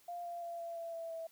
sine tone with pitch steps, 698.5 / 691.3 / 684.1 / 677 / 670 / 663.1 / 656.3 Hz, F5 / F5 / F5 / E5 / E5 / E5 / E5, 0 / -18 / -36 / +46 / +28 / +10 / -8 cents, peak -40 dBFS, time 0.08-1.27 s, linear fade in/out 5 ms, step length 170 ms, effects white hiss -66 dBFS RMS until 1.31 s

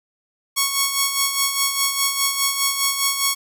5% pulse tone with tremolo, 1106 Hz, C#6, 4 cents flat, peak -4 dBFS, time 0.56-3.35 s, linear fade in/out 20 ms, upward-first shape sine, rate 4.9 Hz, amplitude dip 55%, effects none

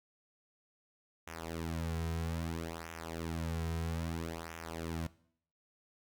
sawtooth tone with flanger, 82.41 Hz, E2, in tune, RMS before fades -39 dBFS, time 1.27-5.07 s, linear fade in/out 5 ms, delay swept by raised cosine 0.22 to 3.52 ms, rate 0.61 Hz, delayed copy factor -0.85, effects noise-tail reverb RT60 0.6 s tail -19 dB re dry

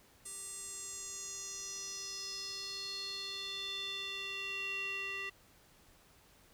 square tone with band-pass filter sweep, 392 Hz, G4, in tune, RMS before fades -42 dBFS, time 0.25-5.3 s, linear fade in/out 10 ms, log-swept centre 8700 to 2400 Hz, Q 5.6, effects pink hiss -64 dBFS RMS until 6.53 s

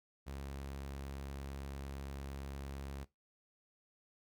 sawtooth tone, 68.8 Hz, C#2, 12 cents flat, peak -39 dBFS, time 0.26-3.05 s, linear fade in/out 20 ms, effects noise-tail reverb RT60 0.2 s tail -19 dB re dry

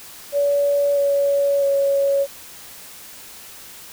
sine tone with pitch steps, 570 / 563.1 / 556.3 Hz, C#5 / C#5 / C#5, +48 / +27 / +6 cents, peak -15 dBFS, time 0.32-2.27 s, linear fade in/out 50 ms, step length 650 ms, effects white hiss -40 dBFS RMS until 3.92 s

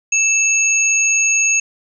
sine tone pair together, 2637 / 6574 Hz, E7 / G#8, 0 / -19 cents, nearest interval octave + major third, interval 1581 cents, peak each -15 dBFS, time 0.12-1.6 s, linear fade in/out 5 ms, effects none

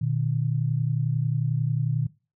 sine tone pair together, 119.93 / 151.1 Hz, A#2 / D3, +50 / +50 cents, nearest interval major third, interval 400 cents, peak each -25 dBFS, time 0.01-2.07 s, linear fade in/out 10 ms, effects noise-tail reverb RT60 0.3 s tail -19 dB re dry

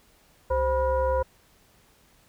sine tone with frequency modulation, 522 Hz, C5, 4 cents flat, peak -21 dBFS, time 0.5-1.23 s, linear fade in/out 10 ms, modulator 455 Hz, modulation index 1, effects pink hiss -60 dBFS RMS until 2.28 s

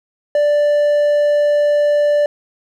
triangle tone, 587.3 Hz, D5, in tune, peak -9 dBFS, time 0.35-2.26 s, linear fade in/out 2 ms, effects none

